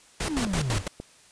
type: noise with tremolo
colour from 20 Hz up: pink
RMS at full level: -28 dBFS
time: 0.2-0.88 s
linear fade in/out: 5 ms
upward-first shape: square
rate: 6 Hz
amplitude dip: 80%
type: exponential sweep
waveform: triangle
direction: down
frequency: 346.7 to 87.31 Hz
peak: -24 dBFS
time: 0.27-0.83 s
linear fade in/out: 50 ms
type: click train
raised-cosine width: 2 ms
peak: -22 dBFS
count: 5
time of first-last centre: 0.47-1.001 s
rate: 7.54 Hz
effects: white hiss -55 dBFS RMS until 1.31 s + resampled to 22050 Hz